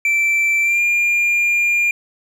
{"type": "tone with pitch glide", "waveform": "triangle", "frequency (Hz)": [2336, 2400], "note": ["D7", "D7"], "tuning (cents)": [-10, 37], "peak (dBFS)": -12, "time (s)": [0.05, 1.91], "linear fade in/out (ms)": 2, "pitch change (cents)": 47, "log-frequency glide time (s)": [0.62, 0.8], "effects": []}